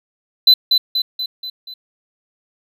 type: tone with echo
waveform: triangle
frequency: 4020 Hz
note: B7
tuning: 30 cents sharp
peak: -4 dBFS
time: 0.47-0.54 s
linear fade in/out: 5 ms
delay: 240 ms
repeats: 5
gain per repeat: -5 dB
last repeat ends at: 1.74 s
effects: none